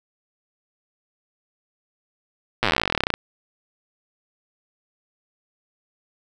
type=slowing click train; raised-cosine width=0.3 ms; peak=-3 dBFS; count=28; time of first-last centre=2.63-3.14 s; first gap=8 ms; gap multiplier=1.06; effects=none